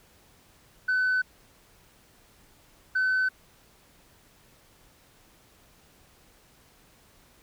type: tone pair in turn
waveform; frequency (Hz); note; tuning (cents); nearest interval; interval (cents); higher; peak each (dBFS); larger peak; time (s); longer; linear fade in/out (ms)
sine; 1509 / 1517.7; F#6 / F#6; +34 / +44; unison; 10; second; -20; neither; 0.88-1.22 / 2.95-3.29; neither; 10
effects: tanh soft clip ceiling -20 dBFS + pink hiss -59 dBFS RMS until 7.42 s